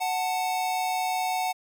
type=tone pair together; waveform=square; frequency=740 / 885.4 Hz; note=F#5 / A5; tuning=0 / +11 cents; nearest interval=minor third; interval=311 cents; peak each=-27 / -32 dBFS; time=0-1.53 s; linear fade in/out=20 ms; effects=none